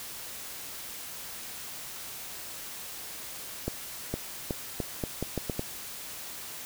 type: accelerating click train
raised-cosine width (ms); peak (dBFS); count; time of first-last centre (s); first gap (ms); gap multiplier
2; -16; 9; 3.68-5.594; 460; 0.8
effects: white hiss -41 dBFS RMS until 6.65 s